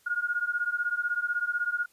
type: beating tone pair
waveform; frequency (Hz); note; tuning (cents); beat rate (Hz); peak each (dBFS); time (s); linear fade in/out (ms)
sine; 1426 / 1442; F6 / F#6; +36 / -45; 16; -29 / -30; 0.06-1.86; 10
effects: white hiss -64 dBFS RMS until 1.92 s + resampled to 32000 Hz